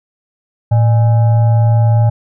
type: tone with frequency modulation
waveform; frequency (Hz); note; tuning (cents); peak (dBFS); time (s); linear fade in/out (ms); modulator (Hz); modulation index
sine; 112.1; A2; +33; -7; 0.71-2.1; 10; 713; 0.31
effects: none